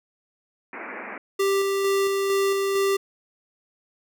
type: band-pass noise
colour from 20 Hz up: white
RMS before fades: -36 dBFS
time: 0.73-1.18 s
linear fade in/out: 2 ms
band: 200 to 2400 Hz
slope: 96 dB/octave
type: tone with tremolo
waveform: square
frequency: 393.1 Hz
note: G4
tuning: 5 cents sharp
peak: -20 dBFS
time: 1.39-2.97 s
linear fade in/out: 10 ms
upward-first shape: square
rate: 2.2 Hz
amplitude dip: 25%
effects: none